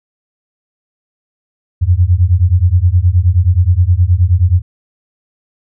sine beating tone pair, 84.7 / 94.2 Hz, E2 / F#2, +48 / +32 cents, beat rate 9.5 Hz, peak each -10 dBFS, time 1.81-4.62 s, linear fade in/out 20 ms, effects none

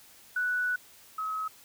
sine tone pair in turn, 1480 / 1279.4 Hz, F#6 / D#6, 0 / +48 cents, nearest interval minor third, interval 252 cents, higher first, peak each -26 / -30 dBFS, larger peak first, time 0.36-0.76 / 1.18-1.48 s, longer first, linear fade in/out 5 ms, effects white hiss -55 dBFS RMS until 1.64 s

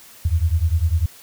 sine beating tone pair, 77.78 / 87.78 Hz, D#2 / F2, 0 / +9 cents, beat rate 10 Hz, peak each -18 / -19 dBFS, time 0.25-1.06 s, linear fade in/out 5 ms, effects white hiss -45 dBFS RMS until 1.22 s

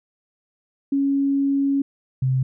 sine tone pair in turn, 277.2 / 130.53 Hz, C#4 / C3, 0 / -4 cents, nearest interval octave + minor second, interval 1304 cents, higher first, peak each -17 dBFS, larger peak neither, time 0.92-1.82 / 2.22-2.43 s, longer first, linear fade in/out 5 ms, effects none

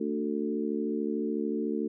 harmonic tone with a mistuned harmonic, 73.7 Hz, D2, 7 cents sharp, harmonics 3 / 4 / 5 / 6, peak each -32 / -33 / -34 / -35 dBFS, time 0-1.88 s, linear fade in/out 10 ms, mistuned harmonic 3, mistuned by +22 cents, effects none

